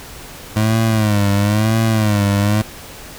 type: tone with vibrato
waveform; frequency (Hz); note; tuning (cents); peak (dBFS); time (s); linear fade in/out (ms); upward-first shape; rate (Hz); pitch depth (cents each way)
25% pulse; 106.3; G#2; +41; -9; 0.56-2.62; 5; sine; 1; 100
effects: pink hiss -35 dBFS RMS until 3.18 s